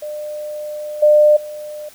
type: tone with level steps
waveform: sine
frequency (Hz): 600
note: D5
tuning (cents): +37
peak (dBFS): -24 / -7 / -27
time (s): 0.02-1.89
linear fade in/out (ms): 5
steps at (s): 1.02 / 1.36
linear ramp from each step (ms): 10
effects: white hiss -45 dBFS RMS until 1.94 s